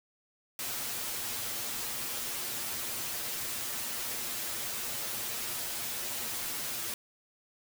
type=noise with comb filter; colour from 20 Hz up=white; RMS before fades=-36 dBFS; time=0.59-6.94 s; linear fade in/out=2 ms; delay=8.5 ms; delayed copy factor=+0.75; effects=none